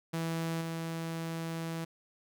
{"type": "tone with level steps", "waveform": "sawtooth", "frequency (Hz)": 164.4, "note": "E3", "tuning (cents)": -4, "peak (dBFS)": [-28, -31], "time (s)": [0.13, 1.85], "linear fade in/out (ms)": 10, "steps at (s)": 0.61, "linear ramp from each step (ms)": 5, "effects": []}